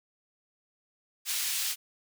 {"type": "high-pass noise", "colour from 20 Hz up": "pink", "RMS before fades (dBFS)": -31, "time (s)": [1.25, 1.76], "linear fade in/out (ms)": 50, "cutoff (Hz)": 3100, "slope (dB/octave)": 12, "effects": []}